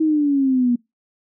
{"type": "exponential sweep", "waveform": "sine", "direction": "down", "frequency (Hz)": [320, 237.9], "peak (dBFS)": -14, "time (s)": [0, 0.76], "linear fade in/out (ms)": 10, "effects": ["noise-tail reverb RT60 0.2 s tail -24 dB re dry"]}